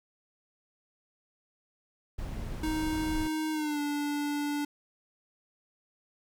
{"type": "noise", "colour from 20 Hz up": "brown", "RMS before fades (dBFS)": -36, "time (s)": [2.18, 3.28], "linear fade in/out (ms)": 10}
{"type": "tone with pitch glide", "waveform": "square", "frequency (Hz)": [312.3, 291.4], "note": ["D#4", "D4"], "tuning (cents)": [7, -13], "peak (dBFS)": -30, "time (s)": [2.63, 4.65], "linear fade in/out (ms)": 5, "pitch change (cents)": -120, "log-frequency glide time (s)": [3.52, 3.8]}
{"effects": []}